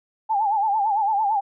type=tone with vibrato; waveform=sine; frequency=838 Hz; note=G#5; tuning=15 cents sharp; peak=-18 dBFS; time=0.29-1.41 s; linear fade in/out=20 ms; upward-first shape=sine; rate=8.9 Hz; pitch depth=110 cents each way; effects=none